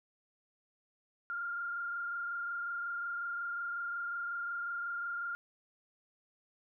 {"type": "tone with frequency modulation", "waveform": "sine", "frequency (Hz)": 1400, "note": "F6", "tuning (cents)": 4, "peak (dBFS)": -35, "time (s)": [1.3, 5.35], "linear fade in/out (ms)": 0, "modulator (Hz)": 25.5, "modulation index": 0.88, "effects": []}